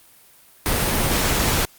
pink noise, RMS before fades -20 dBFS, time 0.66-1.65 s, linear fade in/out 0 ms, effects white hiss -51 dBFS RMS until 1.78 s + Opus 32 kbps

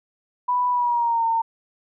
sine tone with pitch glide, 987.8 to 911.1 Hz, B5 to A#5, 0 to -40 cents, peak -18 dBFS, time 0.48-1.42 s, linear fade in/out 10 ms, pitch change -140 cents, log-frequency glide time 0.7-1.26 s, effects none

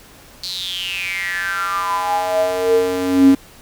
square tone with high-pass filter sweep, 91.7 Hz, F#2, 15 cents flat, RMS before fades -18 dBFS, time 0.43-3.35 s, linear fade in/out 5 ms, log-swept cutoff 4400 to 250 Hz, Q 9.7, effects pink hiss -44 dBFS RMS until 3.61 s

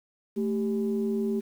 sine tone pair together, 220 / 392.5 Hz, A3 / G4, 0 / +2 cents, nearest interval minor seventh, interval 1002 cents, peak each -26 / -28 dBFS, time 0.36-1.41 s, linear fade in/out 20 ms, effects tanh soft clip ceiling -18 dBFS + 9-bit

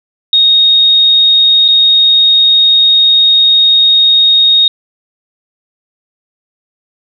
sine tone with dropouts, 3729 Hz, A#7, in tune, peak -4 dBFS, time 0.33-4.68 s, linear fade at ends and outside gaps 2 ms, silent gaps 1.681-1.685 s, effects none

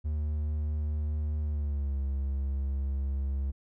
triangle tone with pitch glide, 75.4 to 68.35 Hz, D2 to C#2, +46 to -24 cents, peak -26 dBFS, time 0.04-3.52 s, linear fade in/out 20 ms, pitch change -170 cents, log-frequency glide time 1.43-1.99 s, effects none

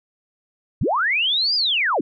sine linear two-way sweep, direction up then down, 55.3 to 5010 to 207 Hz, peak -17 dBFS, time 0.81-2.01 s, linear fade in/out 5 ms, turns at 1.55 s, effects none

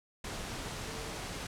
sine tone in noise, 447.5 Hz, A4, 29 cents sharp, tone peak -46 dBFS, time 0.87-1.1 s, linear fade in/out 5 ms, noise pink, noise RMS -40 dBFS, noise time 0.24-1.47 s, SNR -9 dB, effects low-pass 9000 Hz 12 dB/octave

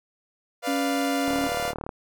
sawtooth chord, B diminished, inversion none, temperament equal, 493.9 / 587.3 / 698.5 Hz, B4 / D5 / F5, 0 / 0 / 0 cents, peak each -28 / -29 / -24 dBFS, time 0.62-1.74 s, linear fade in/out 50 ms
sine tone, 277.2 Hz, C#4, in tune, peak -25 dBFS, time 0.67-1.48 s, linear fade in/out 10 ms
click train, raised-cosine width 1 ms, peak -18 dBFS, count 24, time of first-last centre 1.28-1.892 s, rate 37.6 Hz
effects none

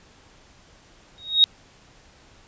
sine tone with exponential growth, 3761 Hz, A#7, 15 cents sharp, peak -8 dBFS, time 1.18-1.44 s, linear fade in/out 0 ms, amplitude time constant 56 ms, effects pink hiss -53 dBFS RMS until 2.47 s + resampled to 16000 Hz

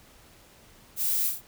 violet noise with echo, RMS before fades -28 dBFS, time 0.96-1.32 s, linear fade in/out 50 ms, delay 33 ms, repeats 3, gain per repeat -4 dB, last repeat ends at 1.419 s, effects pink hiss -55 dBFS RMS until 1.47 s

